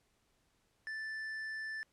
triangle tone with tanh clipping, 1760 Hz, A6, in tune, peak -40 dBFS, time 0.87-1.83 s, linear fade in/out 0 ms, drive 10 dB, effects pink hiss -75 dBFS RMS until 1.92 s + low-pass 11000 Hz 12 dB/octave

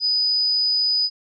sine tone, 4978 Hz, D#8, in tune, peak -17 dBFS, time 0-1.1 s, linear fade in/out 50 ms, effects none

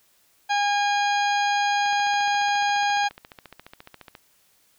harmonic tone, 816 Hz, G#5, 31 cents flat, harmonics 1 / 2 / 3 / 4 / 5 / 6 / 8, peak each -21 / -27 / -31 / -33 / -35 / -37 / -39 dBFS, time 0.49-3.09 s, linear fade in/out 20 ms
click train, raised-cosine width 0.3 ms, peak -25 dBFS, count 34, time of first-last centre 1.86-4.152 s, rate 14.4 Hz
effects white hiss -62 dBFS RMS until 4.78 s

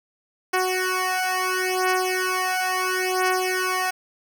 10% pulse beating tone pair, 370 / 370.73 Hz, F#4 / F#4, 0 / +3 cents, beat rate 0.73 Hz, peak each -16 dBFS, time 0.53-3.91 s, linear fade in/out 10 ms, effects 8-bit

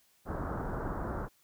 pink low-pass noise, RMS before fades -36 dBFS, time 0.25-1.29 s, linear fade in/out 50 ms, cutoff 1500 Hz, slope 48 dB/octave, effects white hiss -68 dBFS RMS until 1.43 s

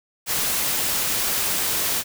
white noise, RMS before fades -23 dBFS, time 0.26-2.04 s, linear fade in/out 50 ms, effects none

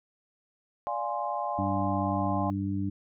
sine chord, D half-diminished seventh, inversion none, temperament equal, 587.3 / 698.5 / 830.6 / 1046.5 Hz, D5 / F5 / Ab5 / C6, 0 / 0 / 0 / 0 cents, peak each -36 / -34 / -33 / -34 dBFS, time 0.87-2.5 s, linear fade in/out 0 ms
harmonic tone, 98 Hz, G2, in tune, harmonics 1 / 2 / 3, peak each -32 / -32 / -32 dBFS, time 1.58-2.9 s, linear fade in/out 10 ms
effects none

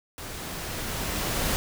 pink noise with level ramp, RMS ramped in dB -38 to -26 dBFS, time 0.18-1.56 s, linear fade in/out 0 ms, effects none

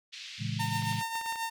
pink band-pass noise, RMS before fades -44 dBFS, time 0.12-1.02 s, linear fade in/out 20 ms, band 2400 to 5100 Hz, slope 24 dB/octave
sine chord, A major seventh, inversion none, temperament equal with one note detuned, 112.25 / 138.59 / 164.81 / 207.7 Hz, A2 / C#3 / E3 / G#3, +35 / 0 / 0 / 0 cents, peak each -34 / -36 / -38 / -39 dBFS, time 0.38-1.03 s, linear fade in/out 50 ms
sawtooth tone with tremolo, 910 Hz, A#5, 42 cents flat, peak -26 dBFS, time 0.59-1.5 s, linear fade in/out 10 ms, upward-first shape triangle, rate 7.4 Hz, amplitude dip 60%
clicks, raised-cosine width 0.3 ms, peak -29 dBFS, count 8, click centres 0.823 / 0.925 / 1.012 / 1.155 / 1.213 / 1.261 / 1.324 / 1.358 s
effects none

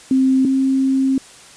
sine tone pair in turn, 263.2 / 266.7 Hz, C4 / C4, +10 / +33 cents, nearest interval unison, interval 23 cents, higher second, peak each -11 / -13 dBFS, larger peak first, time 0.11-0.45 / 0.45-1.18 s, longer second, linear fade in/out 2 ms, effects white hiss -42 dBFS RMS until 1.56 s + resampled to 22050 Hz

